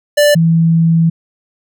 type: tone pair in turn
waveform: square / sine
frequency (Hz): 587.3 / 164.81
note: D5 / E3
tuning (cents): 0 / 0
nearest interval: octave + minor seventh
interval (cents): 2200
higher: first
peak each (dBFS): -7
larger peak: neither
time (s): 0.17-0.35 / 0.35-1.1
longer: second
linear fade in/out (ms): 10
effects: none